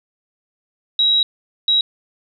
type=tone bursts at uneven times; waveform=sine; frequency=3852 Hz; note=B7; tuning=44 cents flat; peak=-12 dBFS; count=2; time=0.99-1.23 / 1.68-1.81 s; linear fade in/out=2 ms; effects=none